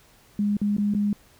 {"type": "tone with dropouts", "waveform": "sine", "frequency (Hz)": 205.6, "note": "G#3", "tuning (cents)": -17, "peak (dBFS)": -20, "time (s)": [0.39, 1.13], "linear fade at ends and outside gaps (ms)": 2, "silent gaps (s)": [[0.569, 0.615], [0.767, 0.782], [0.939, 0.948]], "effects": ["pink hiss -56 dBFS RMS until 1.39 s"]}